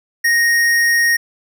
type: tone with tanh clipping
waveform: sine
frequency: 1864.7 Hz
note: A#6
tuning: in tune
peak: -13 dBFS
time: 0.24-1.17 s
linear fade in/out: 10 ms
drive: 18 dB
effects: none